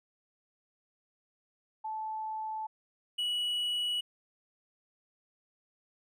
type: tone pair in turn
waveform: sine / triangle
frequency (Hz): 872 / 2933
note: A5 / F#7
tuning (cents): -16 / -16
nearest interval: octave + major sixth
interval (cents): 2100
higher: second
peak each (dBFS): -34 / -28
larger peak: second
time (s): 1.84-2.67 / 3.18-4.01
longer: neither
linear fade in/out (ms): 10
effects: none